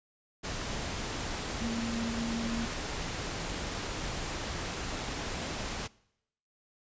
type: tone in noise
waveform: sine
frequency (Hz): 230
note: A#3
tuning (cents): -23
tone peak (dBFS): -32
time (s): 1.6-2.66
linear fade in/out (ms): 20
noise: pink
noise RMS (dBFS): -36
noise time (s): 0.43-5.88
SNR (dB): +1
effects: noise-tail reverb RT60 0.8 s tail -23 dB re dry + resampled to 16000 Hz